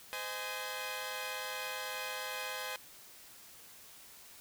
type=chord; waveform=10% pulse; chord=Ab major; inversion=first; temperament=equal with one note detuned; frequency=513.7 / 622.3 / 830.6 Hz; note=C5 / Eb5 / Ab5; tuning=-32 / 0 / 0 cents; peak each=-33 / -37 / -34 dBFS; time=0.13-2.76 s; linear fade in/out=0 ms; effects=white hiss -55 dBFS RMS until 4.4 s